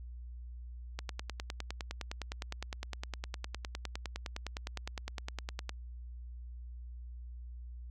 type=click train; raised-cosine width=0.2 ms; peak=-21 dBFS; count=47; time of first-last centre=0.99-5.693 s; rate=9.78 Hz; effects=added 60 Hz sine -43 dBFS peak until 7.9 s